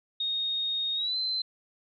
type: tone with pitch glide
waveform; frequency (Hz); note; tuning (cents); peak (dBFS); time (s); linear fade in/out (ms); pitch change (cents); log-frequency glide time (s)
sine; 3717 to 4077; A#7 to C8; -6 to -46; -27; 0.2-1.42; 5; +160; 0.95-1.16
effects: none